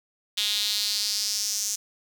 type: tone with high-pass filter sweep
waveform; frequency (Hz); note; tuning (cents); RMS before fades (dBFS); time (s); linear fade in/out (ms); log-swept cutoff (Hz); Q
sawtooth; 207.6; G#3; 0; -27; 0.37-1.76; 10; 3500 to 6300; 4.1
effects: none